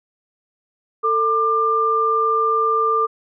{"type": "tone pair together", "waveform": "sine", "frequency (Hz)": [446.2, 1193], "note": ["A4", "D6"], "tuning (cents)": [24, 27], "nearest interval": "octave + perfect fourth", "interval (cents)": 1703, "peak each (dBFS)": [-21, -16], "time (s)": [1.03, 3.07], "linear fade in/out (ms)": 20, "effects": []}